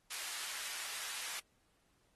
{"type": "high-pass noise", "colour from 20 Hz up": "pink", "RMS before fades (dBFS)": -43, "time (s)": [0.1, 1.4], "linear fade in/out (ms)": 10, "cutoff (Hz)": 1500, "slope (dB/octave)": 12, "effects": ["pink hiss -75 dBFS RMS until 2.15 s", "AAC 32 kbps"]}